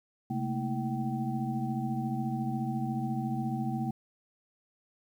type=tone cluster; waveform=sine; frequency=132.1 / 214.5 / 228.7 / 322.6 / 770 Hz; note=C3 / A3 / A#3 / E4 / G5; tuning=+17 / -44 / -33 / -37 / -31 cents; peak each=-34 / -37 / -34 / -40 / -38 dBFS; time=0.3-3.91 s; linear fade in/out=5 ms; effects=10-bit